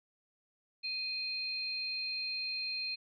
sine tone pair together, 2489 / 4186 Hz, D#7 / C8, 0 / 0 cents, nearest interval major sixth, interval 900 cents, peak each -39 / -36 dBFS, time 0.83-2.96 s, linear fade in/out 20 ms, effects none

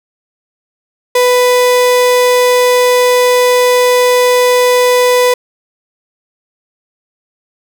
35% pulse tone, 496 Hz, B4, 7 cents sharp, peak -5 dBFS, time 1.15-5.34 s, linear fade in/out 5 ms, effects none

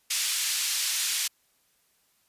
white band-pass noise, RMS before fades -28 dBFS, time 0.1-1.28 s, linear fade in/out 10 ms, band 2400 to 8400 Hz, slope 12 dB/octave, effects white hiss -68 dBFS RMS until 2.28 s + resampled to 32000 Hz

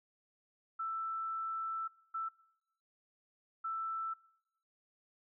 sine tone bursts at uneven times, 1326 Hz, E6, 10 cents sharp, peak -35 dBFS, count 3, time 0.79-1.88 / 2.14-2.29 / 3.64-4.14 s, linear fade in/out 10 ms, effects noise-tail reverb RT60 0.9 s tail -23 dB re dry

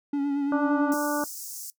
triangle tone with vibrato, 282.7 Hz, C#4, 34 cents sharp, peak -21 dBFS, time 0.13-0.94 s, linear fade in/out 5 ms, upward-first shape sine, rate 8.8 Hz, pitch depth 30 cents each way
harmonic tone, 293.7 Hz, D4, in tune, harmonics 1 / 2 / 3 / 4 / 5, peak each -27 / -30 / -32 / -33 / -34 dBFS, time 0.52-1.24 s, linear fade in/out 2 ms
pink high-pass noise, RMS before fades -38 dBFS, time 0.92-1.7 s, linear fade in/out 0 ms, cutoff 5400 Hz, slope 48 dB/octave
effects noise-tail reverb RT60 0.1 s tail -19 dB re dry

